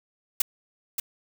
blue noise with echo, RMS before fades -20 dBFS, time 0.4-0.42 s, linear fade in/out 5 ms, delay 580 ms, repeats 1, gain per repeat -7 dB, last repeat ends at 1 s, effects none

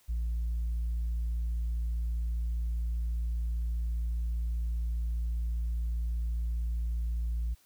triangle tone with tanh clipping, 57.5 Hz, A#1, 23 cents flat, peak -29 dBFS, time 0.08-7.55 s, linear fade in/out 20 ms, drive 6 dB, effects white hiss -65 dBFS RMS until 7.65 s

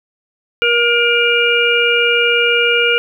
harmonic tone, 474 Hz, A#4, 29 cents sharp, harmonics 1 / 3 / 5 / 6, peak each -16 / -16 / -16 / -16 dBFS, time 0.62-2.98 s, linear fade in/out 0 ms, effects 8-bit

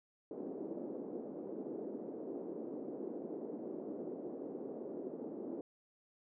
white band-pass noise, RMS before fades -44 dBFS, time 0.31-5.61 s, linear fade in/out 2 ms, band 250 to 430 Hz, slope 24 dB/octave, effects none

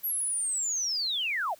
sine linear sweep, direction down, 11840 to 554.4 Hz, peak -27 dBFS, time 0.03-1.55 s, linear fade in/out 20 ms, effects white hiss -57 dBFS RMS until 1.59 s

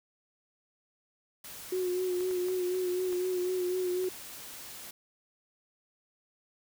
white noise, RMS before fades -45 dBFS, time 1.44-4.91 s, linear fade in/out 5 ms
sine tone with vibrato, 364.4 Hz, F#4, 26 cents flat, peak -28 dBFS, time 1.72-4.09 s, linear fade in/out 5 ms, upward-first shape sine, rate 4 Hz, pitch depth 31 cents each way
clicks, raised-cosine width 0.5 ms, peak -31 dBFS, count 5, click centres 2.207 / 2.311 / 2.485 / 3.128 / 4.042 s
effects none

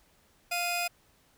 sawtooth tone pair together, 698.5 / 2489 Hz, F5 / D#7, 0 / 0 cents, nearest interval octave + minor seventh, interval 2200 cents, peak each -28 dBFS, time 0.51-0.88 s, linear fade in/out 10 ms, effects pink hiss -65 dBFS RMS until 1.37 s

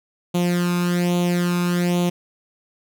sawtooth tone with flanger, 176 Hz, F3, 14 cents sharp, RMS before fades -20 dBFS, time 0.34-2.1 s, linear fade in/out 10 ms, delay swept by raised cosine 0.29 to 0.8 ms, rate 1.2 Hz, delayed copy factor +0.75, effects none

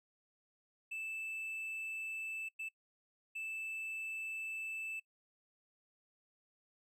triangle tone bursts at uneven times, 2637 Hz, E7, in tune, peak -38 dBFS, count 3, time 0.91-2.49 / 2.59-2.69 / 3.35-5 s, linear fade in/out 10 ms, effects noise-tail reverb RT60 0.1 s tail -23 dB re dry

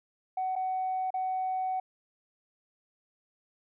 sine tone with dropouts, 750 Hz, F#5, 23 cents sharp, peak -27 dBFS, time 0.37-1.8 s, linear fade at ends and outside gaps 5 ms, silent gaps 0.555-0.561 / 1.105-1.14 s, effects tanh soft clip ceiling -25 dBFS

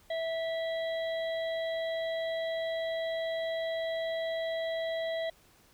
harmonic tone, 655 Hz, E5, 11 cents flat, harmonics 1 / 3 / 5 / 6, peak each -31 / -41 / -45 / -47 dBFS, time 0.1-5.3 s, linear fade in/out 5 ms, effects pink hiss -62 dBFS RMS until 5.73 s

